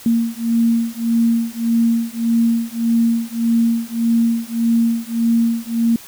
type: beating tone pair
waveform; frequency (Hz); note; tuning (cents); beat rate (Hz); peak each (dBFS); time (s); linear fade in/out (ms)
sine; 230 / 231.7; A#3 / A#3; -23 / -10; 1.7; -17; 0.06-5.96; 2
effects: white hiss -39 dBFS RMS until 6.07 s